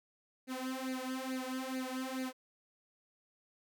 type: tone with flanger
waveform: sawtooth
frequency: 259.4 Hz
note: C4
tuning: 15 cents flat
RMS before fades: -39 dBFS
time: 0.47-2.33 s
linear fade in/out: 50 ms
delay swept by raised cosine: 0.44 to 3.24 ms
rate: 2.3 Hz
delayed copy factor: +0.85
effects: none